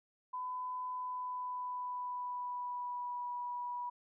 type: tone with pitch glide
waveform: sine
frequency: 1005 to 975.8 Hz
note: B5 to B5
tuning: +30 to -21 cents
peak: -37 dBFS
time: 0.33-3.9 s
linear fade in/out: 10 ms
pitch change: -51 cents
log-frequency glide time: 0.88-3.31 s
effects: none